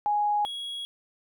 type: tone pair in turn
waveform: sine / triangle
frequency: 830.6 / 3322 Hz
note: G#5 / G#7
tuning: 0 / 0 cents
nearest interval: 2 octaves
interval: 2400 cents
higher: second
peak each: -22 / -31 dBFS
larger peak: first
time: 0.06-0.45 / 0.45-0.85 s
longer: second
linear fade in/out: 0 ms
effects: none